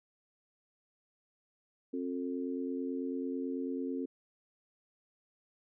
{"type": "harmonic tone", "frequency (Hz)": 89.1, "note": "F2", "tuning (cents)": 35, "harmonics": [3, 4, 5], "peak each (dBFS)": [-35, -41, -41], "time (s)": [1.93, 4.06], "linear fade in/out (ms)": 10, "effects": []}